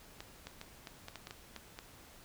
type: clicks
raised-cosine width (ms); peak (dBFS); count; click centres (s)
0.2; -27; 10; 0.205 / 0.47 / 0.614 / 0.872 / 1.084 / 1.157 / 1.271 / 1.309 / 1.563 / 1.789
effects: pink hiss -57 dBFS RMS until 2.24 s